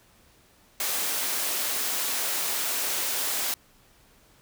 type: high-pass noise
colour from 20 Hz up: white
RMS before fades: -28 dBFS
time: 0.8-3.54 s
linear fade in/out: 2 ms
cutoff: 290 Hz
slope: 12 dB/octave
effects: pink hiss -59 dBFS RMS until 4.41 s